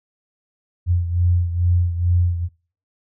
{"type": "beating tone pair", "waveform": "sine", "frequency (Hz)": [87.31, 89.61], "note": ["F2", "F2"], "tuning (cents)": [0, 45], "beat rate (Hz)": 2.3, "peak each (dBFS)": [-16, -22], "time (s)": [0.86, 2.49], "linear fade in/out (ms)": 50, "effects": ["noise-tail reverb RT60 0.4 s tail -23 dB re dry"]}